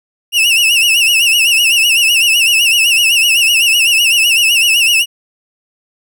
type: tone with vibrato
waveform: 40% pulse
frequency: 2747 Hz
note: F7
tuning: 29 cents flat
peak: -7 dBFS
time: 0.32-5.06 s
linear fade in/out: 50 ms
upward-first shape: sine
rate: 7.9 Hz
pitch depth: 110 cents each way
effects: none